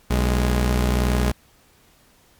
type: tone pair together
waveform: sawtooth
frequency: 61.41 / 207.1 Hz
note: B1 / G#3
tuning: -9 / -5 cents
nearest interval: octave + major sixth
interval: 2104 cents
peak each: -14 / -21 dBFS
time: 0.1-1.32 s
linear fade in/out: 10 ms
effects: pink hiss -56 dBFS RMS until 2.39 s + MP3 96 kbps